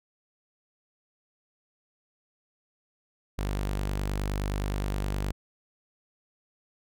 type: tone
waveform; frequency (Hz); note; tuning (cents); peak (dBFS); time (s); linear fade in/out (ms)
sawtooth; 49.6; G1; +21; -24; 3.38-5.32; 10
effects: none